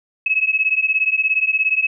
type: beating tone pair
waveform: sine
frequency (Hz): 2566 / 2583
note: E7 / E7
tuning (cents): -47 / -36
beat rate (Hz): 17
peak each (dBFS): -18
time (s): 0.26-1.87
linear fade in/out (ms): 5
effects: none